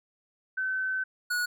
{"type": "tone pair in turn", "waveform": ["sine", "square"], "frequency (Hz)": [1527, 1460.6], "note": ["G6", "F#6"], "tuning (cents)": [-46, -23], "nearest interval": "minor second", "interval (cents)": 77, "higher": "first", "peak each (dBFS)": -27, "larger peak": "neither", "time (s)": [[0.57, 1.04], [1.3, 1.46]], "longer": "first", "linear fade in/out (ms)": 10, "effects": []}